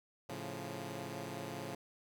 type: chord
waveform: 10% pulse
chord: A augmented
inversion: none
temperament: equal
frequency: 110 / 138.59 / 174.61 Hz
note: A2 / C#3 / E#3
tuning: 0 / 0 / 0 cents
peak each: -38 / -37 / -38 dBFS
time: 0.29-1.75 s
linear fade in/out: 5 ms
effects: none